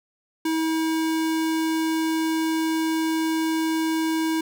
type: tone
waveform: square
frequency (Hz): 321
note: E4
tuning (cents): -46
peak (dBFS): -22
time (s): 0.45-4.41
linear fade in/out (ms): 5
effects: none